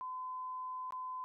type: tone with dropouts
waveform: sine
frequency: 1019 Hz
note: C6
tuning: 46 cents flat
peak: -39 dBFS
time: 0.01-1.24 s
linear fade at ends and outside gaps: 0 ms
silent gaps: 0.907-0.923 s
effects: none